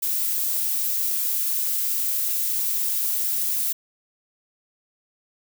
violet noise, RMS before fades -24 dBFS, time 0.02-3.73 s, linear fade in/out 10 ms, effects none

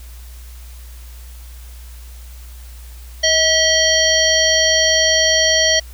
harmonic tone with a mistuned harmonic, 635 Hz, D#5, 35 cents sharp, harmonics 1 / 3 / 5 / 7 / 9, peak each -18 / -18 / -18 / -18 / -18 dBFS, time 3.23-5.8 s, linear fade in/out 10 ms, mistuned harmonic 3, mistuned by +33 cents, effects added 60 Hz sine -33 dBFS peak until 5.93 s + white hiss -45 dBFS RMS until 5.93 s

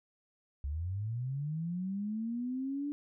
sine linear sweep, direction up, 66.6 to 293.6 Hz, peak -33 dBFS, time 0.64-2.92 s, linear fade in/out 0 ms, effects none

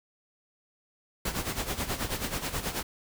pink noise with tremolo, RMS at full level -30 dBFS, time 1.25-2.83 s, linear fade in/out 5 ms, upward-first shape sine, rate 9.3 Hz, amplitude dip 70%, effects none

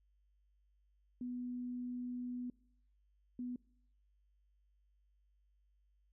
sine tone bursts at uneven times, 246.9 Hz, B3, in tune, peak -39 dBFS, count 2, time 1.21-2.5 / 3.39-3.56 s, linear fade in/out 2 ms, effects noise-tail reverb RT60 0.7 s tail -24 dB re dry + added 50 Hz sine -70 dBFS peak until 6.12 s

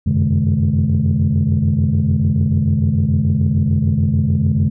sine tone cluster, 88.5 / 95.3 / 132.3 / 151.4 / 212.2 Hz, F2 / G2 / C3 / D#3 / G#3, +23 / -48 / +20 / -47 / +38 cents, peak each -18 dBFS, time 0.06-4.7 s, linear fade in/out 10 ms, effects tanh soft clip ceiling -6 dBFS

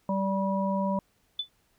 harmonic tone, 194.2 Hz, G3, 16 cents flat, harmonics 1 / 3 / 5, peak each -27 / -31 / -31 dBFS, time 0.09-0.99 s, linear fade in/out 2 ms
sine tone with exponential decay, 3492 Hz, A7, 14 cents flat, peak -24 dBFS, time 1.39-1.49 s, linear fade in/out 5 ms, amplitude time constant 20 ms
effects pink hiss -69 dBFS RMS until 1.78 s

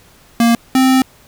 square tone pair in turn, 233.1 / 261.2 Hz, A#3 / C4, 0 / -3 cents, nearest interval major second, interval 197 cents, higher second, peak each -9 dBFS, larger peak neither, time 0.4-0.55 / 0.75-1.02 s, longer second, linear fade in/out 2 ms, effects pink hiss -47 dBFS RMS until 1.27 s

